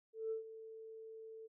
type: tone with ADSR envelope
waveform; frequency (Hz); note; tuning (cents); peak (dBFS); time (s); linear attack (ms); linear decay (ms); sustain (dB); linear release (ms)
sine; 444.2; A4; +16; -35; 0.13-1.48; 180; 120; -14; 25
effects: tanh soft clip ceiling -31 dBFS